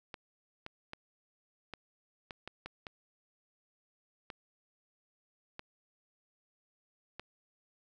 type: clicks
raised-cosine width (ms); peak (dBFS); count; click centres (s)
0.3; -26; 11; 0.142 / 0.664 / 0.934 / 1.737 / 2.308 / 2.476 / 2.66 / 2.868 / 4.302 / 5.594 / 7.196
effects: none